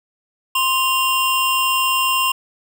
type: tone pair together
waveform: square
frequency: 1046 / 2794 Hz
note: C6 / F7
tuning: -1 / 0 cents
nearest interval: octave + perfect fourth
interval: 1701 cents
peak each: -19 dBFS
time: 0.55-2.32 s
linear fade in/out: 5 ms
effects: none